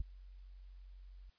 sine tone with ADSR envelope, 46.19 Hz, F#1, 2 cents flat, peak -29 dBFS, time 0-1.3 s, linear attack 5 ms, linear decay 15 ms, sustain -22 dB, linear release 7 ms, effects white hiss -74 dBFS RMS until 1.38 s + resampled to 11025 Hz

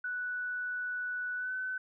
sine tone with pitch glide, 1481 to 1513 Hz, F#6 to F#6, +1 to +38 cents, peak -33 dBFS, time 0.04-1.78 s, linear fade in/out 5 ms, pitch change +37 cents, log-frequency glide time 1.36-1.53 s, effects none

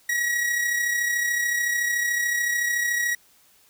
45% pulse tone with amplitude modulation, 1911 Hz, A#6, 43 cents sharp, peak -20 dBFS, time 0.09-3.15 s, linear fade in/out 5 ms, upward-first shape sine, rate 33.7 Hz, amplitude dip 40%, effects white hiss -58 dBFS RMS until 3.69 s

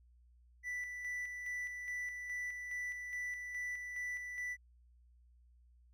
triangle tone with tremolo, 1975.5 Hz, B6, in tune, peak -36 dBFS, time 0.63-4.57 s, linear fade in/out 50 ms, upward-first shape square, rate 2.4 Hz, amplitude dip 40%, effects added 60 Hz sine -62 dBFS peak until 5.93 s

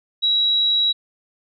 sine tone, 3877 Hz, B7, 33 cents flat, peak -15 dBFS, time 0.22-0.93 s, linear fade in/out 20 ms, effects none

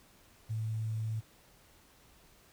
sine tone with quantisation, 110.4 Hz, A2, 6 cents sharp, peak -32 dBFS, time 0.49-1.21 s, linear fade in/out 20 ms, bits 10, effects pink hiss -62 dBFS RMS until 2.52 s

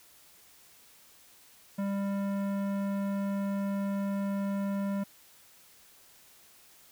sine tone with tanh clipping, 198.4 Hz, G3, 21 cents sharp, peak -31 dBFS, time 1.78-5.04 s, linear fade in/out 10 ms, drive 16 dB, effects white hiss -58 dBFS RMS until 6.91 s

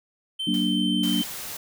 triangle tone, 3098 Hz, G7, 21 cents flat, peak -25 dBFS, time 0.39-1.24 s, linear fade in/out 10 ms
sine chord, Gb augmented, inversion none, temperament equal with one note detuned, 186.93 / 233.1 / 293.7 Hz, Gb3 / Bb3 / D4, +18 / 0 / 0 cents, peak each -26 dBFS, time 0.47-1.22 s, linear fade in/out 5 ms
white noise with exponential decay, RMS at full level -40 dBFS, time 0.54-1.05 s, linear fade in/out 0 ms, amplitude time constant 110 ms
white noise, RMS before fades -35 dBFS, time 1.03-1.57 s, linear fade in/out 5 ms
effects none

